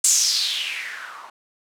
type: noise with low-pass filter sweep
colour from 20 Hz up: violet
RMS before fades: -23 dBFS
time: 0.04-1.3 s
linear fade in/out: 5 ms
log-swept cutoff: 7800 to 940 Hz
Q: 5
effects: none